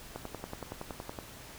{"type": "click train", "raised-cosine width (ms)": 1, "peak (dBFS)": -24, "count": 12, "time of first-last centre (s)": [0.16, 1.188], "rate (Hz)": 10.7, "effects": ["pink hiss -49 dBFS RMS until 1.58 s"]}